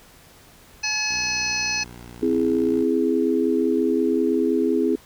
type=harmonic tone; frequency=854 Hz; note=G#5; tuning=48 cents sharp; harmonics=1 / 2 / 3 / 5 / 6 / 7; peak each=-35 / -33 / -25 / -29 / -31 / -28 dBFS; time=0.83-1.84 s; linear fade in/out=10 ms
type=tone with pitch glide; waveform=10% pulse; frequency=61.74 to 58.54 Hz; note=B1 to A#1; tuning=0 to +8 cents; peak=-31 dBFS; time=1.09-2.84 s; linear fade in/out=20 ms; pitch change=-92 cents; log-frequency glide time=1.21-2.55 s
type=chord; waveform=sine; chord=C augmented; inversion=none; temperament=equal with one note detuned; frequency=260 / 329.6 / 415.3 Hz; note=C4 / E4 / G#4; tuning=-11 / 0 / 0 cents; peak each=-22 dBFS; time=2.22-4.96 s; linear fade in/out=10 ms
effects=pink hiss -50 dBFS RMS until 5.05 s